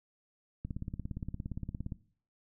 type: click train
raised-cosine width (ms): 5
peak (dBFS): -25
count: 23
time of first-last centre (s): 0.65-1.922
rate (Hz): 17.3
effects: noise-tail reverb RT60 0.5 s tail -19 dB re dry